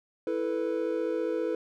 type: chord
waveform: triangle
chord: E suspended fourth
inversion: none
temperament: just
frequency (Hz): 329.6 / 439.5 / 494.4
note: E4 / A4 / B4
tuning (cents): 0 / -2 / +2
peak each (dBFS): -30 / -30 / -29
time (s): 0.27-1.55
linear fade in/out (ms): 2
effects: none